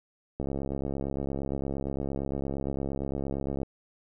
click train, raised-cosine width 2 ms, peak -19 dBFS, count 223, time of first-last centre 0.4-3.631 s, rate 68.7 Hz, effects none

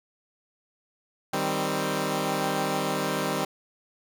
10% pulse chord, C minor, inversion first, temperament equal, 155.56 / 196 / 261.6 Hz, Eb3 / G3 / C4, 0 / 0 / 0 cents, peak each -22 / -21 / -22 dBFS, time 1.33-3.45 s, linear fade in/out 5 ms, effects none

